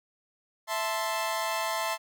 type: chord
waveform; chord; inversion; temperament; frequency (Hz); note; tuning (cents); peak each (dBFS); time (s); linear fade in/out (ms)
sawtooth; A minor; second; equal; 659.3 / 880 / 1046.5; E5 / A5 / C6; 0 / 0 / 0; -29; 0.67-1.98; 50
effects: none